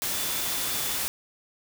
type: tone in noise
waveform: sine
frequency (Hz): 3487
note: A7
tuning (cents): -16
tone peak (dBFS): -39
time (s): 0.13-0.97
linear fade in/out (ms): 0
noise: white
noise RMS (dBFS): -29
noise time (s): 0.02-1.08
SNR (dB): -13
effects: none